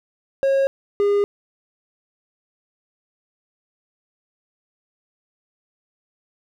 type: tone pair in turn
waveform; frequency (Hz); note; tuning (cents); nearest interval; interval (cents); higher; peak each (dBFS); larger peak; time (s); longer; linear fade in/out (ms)
triangle; 544 / 406.4; C#5 / G#4; -33 / -38; perfect fourth; 505; first; -13 / -13; neither; 0.43-0.67 / 1-1.24; neither; 0
effects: none